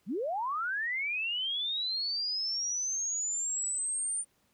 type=linear sweep; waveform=sine; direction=up; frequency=155.56 to 9100 Hz; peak=-30 dBFS; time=0.06-4.25 s; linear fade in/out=50 ms; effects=pink hiss -71 dBFS RMS until 4.53 s + high-pass 60 Hz 12 dB/octave